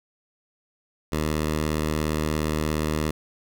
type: tone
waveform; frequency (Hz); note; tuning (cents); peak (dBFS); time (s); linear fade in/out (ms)
10% pulse; 77.1; D#2; -15; -15; 1.12-3.11; 5
effects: none